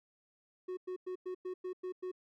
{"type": "tone bursts", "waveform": "triangle", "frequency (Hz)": 367.4, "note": "F#4", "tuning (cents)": -12, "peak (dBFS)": -35, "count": 8, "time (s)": [0.68, 2.116], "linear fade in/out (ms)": 10, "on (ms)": 92, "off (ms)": 100, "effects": []}